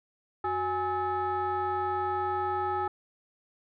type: tone with frequency modulation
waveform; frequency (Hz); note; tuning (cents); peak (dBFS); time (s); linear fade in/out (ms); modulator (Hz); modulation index
sine; 830.6; G#5; 0; -26; 0.44-2.88; 5; 460; 1.1
effects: tanh soft clip ceiling -22 dBFS